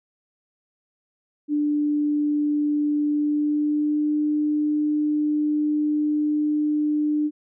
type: tone with pitch glide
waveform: sine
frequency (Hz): 295.6 to 299.9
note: D4 to D4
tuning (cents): +11 to +36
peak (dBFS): -19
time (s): 1.48-7.31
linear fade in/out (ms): 50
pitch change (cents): +25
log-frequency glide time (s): 3.08-4.17
effects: none